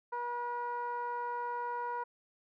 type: tone with low-pass filter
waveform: 15% pulse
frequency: 481.8 Hz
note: B4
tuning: 43 cents flat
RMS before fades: -37 dBFS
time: 0.12-2.04 s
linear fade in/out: 10 ms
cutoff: 1100 Hz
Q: 4.1
effects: none